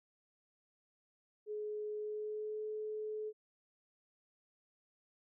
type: tone with pitch glide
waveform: sine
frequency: 422.7 to 429.1 Hz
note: G#4 to A4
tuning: +31 to -43 cents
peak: -38 dBFS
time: 1.46-3.33 s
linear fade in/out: 50 ms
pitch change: +26 cents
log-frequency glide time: 1.95-2.64 s
effects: none